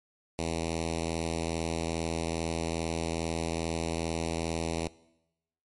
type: tone with notch filter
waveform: 5% pulse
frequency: 82.4 Hz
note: E2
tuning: in tune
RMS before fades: -32 dBFS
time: 0.39-4.88 s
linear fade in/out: 0 ms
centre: 1300 Hz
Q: 0.82
effects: noise-tail reverb RT60 0.9 s tail -21 dB re dry + MP3 48 kbps